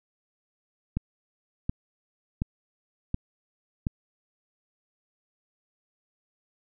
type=click train; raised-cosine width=5 ms; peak=-14 dBFS; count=5; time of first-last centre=0.97-3.869 s; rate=1.38 Hz; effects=none